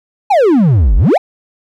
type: exponential two-way sweep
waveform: triangle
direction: down then up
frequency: 870 to 42.59 to 870 Hz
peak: -4 dBFS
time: 0.3-1.18 s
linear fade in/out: 10 ms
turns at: 0.96 s
effects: none